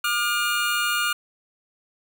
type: tone pair together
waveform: 25% pulse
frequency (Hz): 1200 / 1421.3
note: D6 / F6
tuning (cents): +37 / +30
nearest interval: minor third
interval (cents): 293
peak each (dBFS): -23 / -19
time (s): 0.04-1.13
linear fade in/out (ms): 5
effects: none